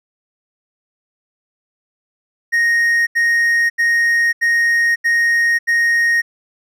triangle tone bursts, 1864.7 Hz, A#6, in tune, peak -10 dBFS, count 6, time 2.52-6.22 s, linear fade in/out 20 ms, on 550 ms, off 80 ms, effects none

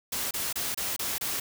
white noise bursts, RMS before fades -31 dBFS, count 6, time 0.12-1.4 s, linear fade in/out 5 ms, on 190 ms, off 28 ms, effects none

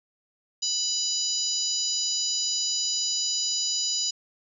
harmonic tone, 987.8 Hz, B5, in tune, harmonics 3 / 4 / 5 / 6 / 7, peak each -36 / -33 / -28 / -34 / -29 dBFS, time 0.62-4.11 s, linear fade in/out 10 ms, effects none

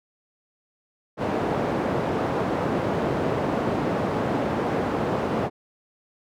white band-pass noise, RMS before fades -25 dBFS, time 1.17-5.5 s, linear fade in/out 50 ms, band 110 to 620 Hz, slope 12 dB/octave, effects none

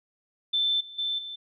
sine tone with level steps, 3538 Hz, A7, 9 cents sharp, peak -22 / -41 / -26 / -35 dBFS, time 0.53-1.36 s, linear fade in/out 10 ms, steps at 0.8 / 0.98 / 1.18 s, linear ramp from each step 10 ms, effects none

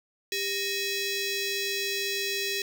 15% pulse ring-modulated tone, 1466 Hz, F#6, 16 cents flat, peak -18 dBFS, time 0.32-2.62 s, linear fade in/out 2 ms, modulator 1070 Hz, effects none

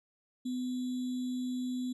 sine tone with sample-and-hold, 251.4 Hz, B3, 31 cents sharp, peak -32 dBFS, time 0.45-1.93 s, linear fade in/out 10 ms, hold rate 3675 Hz, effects resampled to 24000 Hz

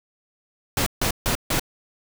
pink noise bursts, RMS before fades -22 dBFS, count 4, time 0.77-1.596 s, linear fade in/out 2 ms, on 94 ms, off 150 ms, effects none

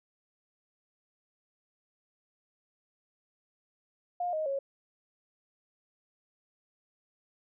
sine tone with pitch steps, 709 / 624.4 / 549.9 Hz, F5 / D#5 / C#5, +26 / +6 / -14 cents, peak -29 dBFS, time 4.2-4.59 s, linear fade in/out 5 ms, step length 130 ms, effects none

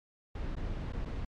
brown noise with dropouts, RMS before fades -36 dBFS, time 0.35-1.25 s, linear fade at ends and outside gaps 5 ms, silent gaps 0.554-0.565 / 0.925-0.932 / 1.051-1.056 s, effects low-pass 4000 Hz 12 dB/octave + MP3 96 kbps

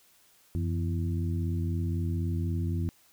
harmonic tone with a mistuned harmonic, 83.9 Hz, E2, 31 cents sharp, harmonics 1 / 2 / 3 / 4, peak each -28 / -34 / -38 / -40 dBFS, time 0.55-2.89 s, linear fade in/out 0 ms, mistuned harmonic 1, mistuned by +130 cents, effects white hiss -62 dBFS RMS until 3.12 s

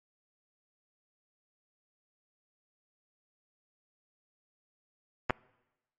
clicks, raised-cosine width 0.5 ms, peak -11 dBFS, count 2, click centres 5.298 / 5.306 s, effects noise-tail reverb RT60 1.0 s tail -26 dB re dry + MP3 64 kbps

